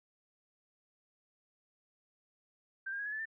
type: tone with pitch steps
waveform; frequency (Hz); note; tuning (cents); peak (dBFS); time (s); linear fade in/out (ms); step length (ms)
sine; 1568 / 1609.3 / 1651.7 / 1695.2 / 1739.8 / 1785.6; G6 / G6 / G#6 / G#6 / A6 / A6; 0 / +45 / -10 / +35 / -20 / +25; -36; 2.86-3.256; 10; 66
effects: none